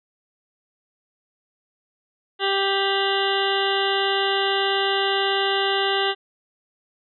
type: harmonic tone with a mistuned harmonic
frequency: 392.6 Hz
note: G4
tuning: 3 cents sharp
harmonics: 1 / 2 / 3 / 4 / 5 / 7 / 8 / 9 / 10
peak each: -24 / -26 / -30 / -28 / -30 / -28 / -31 / -29 / -34 dBFS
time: 2.39-6.15 s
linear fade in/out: 50 ms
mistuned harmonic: 7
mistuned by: +58 cents
effects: none

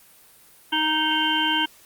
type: harmonic tone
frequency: 311.1 Hz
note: D#4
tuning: in tune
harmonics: 1 / 3 / 5 / 7 / 9 / 10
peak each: -28 / -25 / -26 / -34 / -28 / -24 dBFS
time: 0.72-1.66 s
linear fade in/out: 10 ms
effects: white hiss -52 dBFS RMS until 1.85 s + Opus 32 kbps

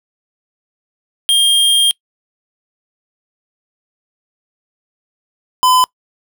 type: tone pair in turn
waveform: square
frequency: 3214 / 1012.3 Hz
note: G7 / B5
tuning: +43 / +42 cents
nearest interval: octave + minor sixth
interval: 2001 cents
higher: first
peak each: -9 dBFS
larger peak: neither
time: 1.29-1.91 / 5.63-5.84 s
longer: first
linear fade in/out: 0 ms
effects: noise-tail reverb RT60 0.1 s tail -25 dB re dry

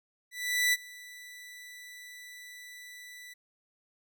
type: tone with ADSR envelope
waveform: sawtooth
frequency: 1975.5 Hz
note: B6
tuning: in tune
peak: -19 dBFS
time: 0.31-3.34 s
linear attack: 420 ms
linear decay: 33 ms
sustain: -23 dB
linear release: 12 ms
effects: none

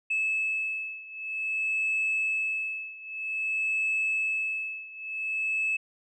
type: beating tone pair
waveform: sine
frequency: 2604 / 2604.52 Hz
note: E7 / E7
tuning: -22 / -21 cents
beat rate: 0.52 Hz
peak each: -28 / -30 dBFS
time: 0.1-5.77 s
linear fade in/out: 10 ms
effects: tanh soft clip ceiling -21 dBFS

